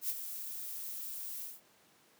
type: noise with ADSR envelope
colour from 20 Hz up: violet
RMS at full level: -33 dBFS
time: 0.01-1.61 s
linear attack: 85 ms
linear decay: 36 ms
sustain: -9 dB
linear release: 180 ms
effects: pink hiss -65 dBFS RMS until 2.19 s + high-pass 200 Hz 12 dB/octave